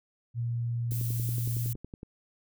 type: tone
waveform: sine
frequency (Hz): 118.1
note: A#2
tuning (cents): +23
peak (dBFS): -28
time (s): 0.34-1.76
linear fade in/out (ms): 50
type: noise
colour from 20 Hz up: violet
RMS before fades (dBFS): -39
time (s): 0.91-1.73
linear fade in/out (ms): 0
type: click train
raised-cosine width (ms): 3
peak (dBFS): -28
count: 13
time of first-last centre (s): 0.92-2.031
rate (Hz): 10.8
effects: none